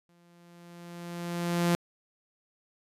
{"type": "tone with exponential growth", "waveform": "sawtooth", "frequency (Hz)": 172.7, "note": "F3", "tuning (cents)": -19, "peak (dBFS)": -18, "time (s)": [0.09, 1.75], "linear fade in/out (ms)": 0, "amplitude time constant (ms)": 360, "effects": ["resampled to 32000 Hz"]}